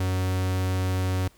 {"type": "tone", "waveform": "45% pulse", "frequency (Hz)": 93, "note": "F#2", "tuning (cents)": 9, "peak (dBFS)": -23, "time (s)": [0, 1.28], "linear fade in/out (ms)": 5, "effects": ["pink hiss -58 dBFS RMS until 1.37 s"]}